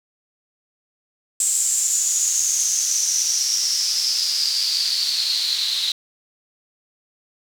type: noise with band-pass filter sweep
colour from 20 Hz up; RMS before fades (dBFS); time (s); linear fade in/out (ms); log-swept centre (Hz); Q
white; -21; 1.4-5.92; 2; 7700 to 3900; 8.6
effects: none